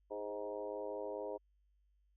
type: harmonic tone with a mistuned harmonic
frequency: 104.7 Hz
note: G#2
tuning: 15 cents sharp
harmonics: 3 / 4 / 5 / 6 / 7 / 8 / 9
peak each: -51 / -44 / -44 / -46 / -56 / -57 / -51 dBFS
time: 0.1-1.38 s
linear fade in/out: 20 ms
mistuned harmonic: 4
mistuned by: -27 cents
effects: added 50 Hz sine -70 dBFS peak until 2.16 s